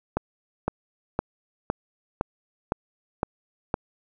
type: click train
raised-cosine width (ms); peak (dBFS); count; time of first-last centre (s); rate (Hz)
1; -9; 8; 0.17-3.741; 1.96
effects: none